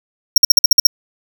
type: tone bursts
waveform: 45% pulse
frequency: 5570 Hz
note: F8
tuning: 5 cents flat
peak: -4 dBFS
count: 8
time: 0.36-0.87 s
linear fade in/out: 5 ms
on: 20 ms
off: 50 ms
effects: none